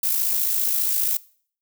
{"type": "noise with amplitude modulation", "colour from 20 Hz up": "violet", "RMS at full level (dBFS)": -20, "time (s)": [0.03, 1.17], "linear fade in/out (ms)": 5, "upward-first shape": "sine", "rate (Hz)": 54.9, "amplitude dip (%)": 45, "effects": ["noise-tail reverb RT60 0.5 s tail -21 dB re dry"]}